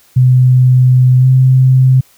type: tone with pitch glide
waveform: sine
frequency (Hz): 127.2 to 130.02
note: C3 to C3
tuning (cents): -48 to -11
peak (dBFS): -4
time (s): 0.16-2.01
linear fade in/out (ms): 10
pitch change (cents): +37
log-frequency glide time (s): 1.19-1.26
effects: white hiss -48 dBFS RMS until 2.17 s